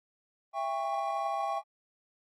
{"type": "chord", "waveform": "triangle", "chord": "C# diminished", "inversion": "first", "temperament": "just", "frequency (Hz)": [665.2, 798.3, 1108.7], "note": ["E5", "G5", "C#6"], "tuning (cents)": [16, 31, 0], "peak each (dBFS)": [-34, -31, -34], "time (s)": [0.53, 1.62], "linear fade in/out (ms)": 50, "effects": ["AAC 32 kbps"]}